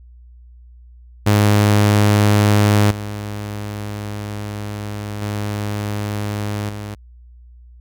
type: tone with level steps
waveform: sawtooth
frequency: 103.83 Hz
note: G#2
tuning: in tune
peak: -7 / -21 / -17 / -23 dBFS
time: 1.26-6.95 s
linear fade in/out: 10 ms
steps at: 2.91 / 5.22 / 6.69 s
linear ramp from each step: 2 ms
effects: added 60 Hz sine -40 dBFS peak until 7.8 s